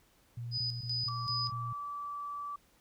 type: tone bursts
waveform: sine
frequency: 118.8 Hz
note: A#2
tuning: 33 cents sharp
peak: -37 dBFS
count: 6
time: 0.37-1.73 s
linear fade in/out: 5 ms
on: 210 ms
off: 20 ms
type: tone with tremolo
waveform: sine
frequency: 4978 Hz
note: D#8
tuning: in tune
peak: -32 dBFS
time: 0.51-1.52 s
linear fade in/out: 50 ms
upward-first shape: square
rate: 2.6 Hz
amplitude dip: 70%
type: tone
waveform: sine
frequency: 1157 Hz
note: D6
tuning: 26 cents flat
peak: -37 dBFS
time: 1.08-2.56 s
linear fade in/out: 5 ms
effects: pink hiss -67 dBFS RMS until 2.8 s